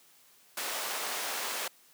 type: high-pass noise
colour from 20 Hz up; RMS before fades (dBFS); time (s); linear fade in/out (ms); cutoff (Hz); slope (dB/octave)
pink; -35; 0.57-1.68; 5; 640; 12
effects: white hiss -61 dBFS RMS until 1.93 s + high-pass 150 Hz 12 dB/octave